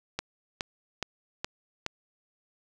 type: click train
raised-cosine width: 0.2 ms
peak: -13 dBFS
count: 5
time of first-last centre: 0.19-1.864 s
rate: 2.39 Hz
effects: none